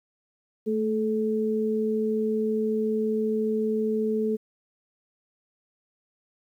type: tone pair together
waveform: sine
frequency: 219.6 / 432.7 Hz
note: A3 / A4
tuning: -3 / -29 cents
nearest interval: octave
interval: 1174 cents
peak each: -26 / -25 dBFS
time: 0.66-4.37 s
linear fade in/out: 20 ms
effects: 10-bit